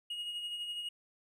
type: tone with tremolo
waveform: triangle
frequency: 2878 Hz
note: F#7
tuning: 49 cents flat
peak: -34 dBFS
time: 0.1-0.89 s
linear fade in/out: 5 ms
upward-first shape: sine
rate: 12 Hz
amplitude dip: 40%
effects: none